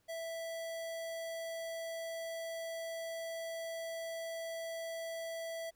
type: tone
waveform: square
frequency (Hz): 659.3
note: E5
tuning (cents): 0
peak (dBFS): -40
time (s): 0.08-5.71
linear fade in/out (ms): 20
effects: pink hiss -75 dBFS RMS until 5.75 s